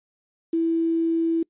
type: tone with quantisation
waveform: sine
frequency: 329.8 Hz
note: E4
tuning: 1 cent sharp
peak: -19 dBFS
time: 0.53-1.43 s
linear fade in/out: 5 ms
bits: 8
effects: noise-tail reverb RT60 0.1 s tail -25 dB re dry + resampled to 8000 Hz